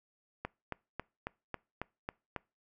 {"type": "click train", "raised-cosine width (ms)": 0.5, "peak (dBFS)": -21, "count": 8, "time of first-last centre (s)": [0.45, 2.363], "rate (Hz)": 3.66, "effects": ["noise-tail reverb RT60 0.3 s tail -25 dB re dry"]}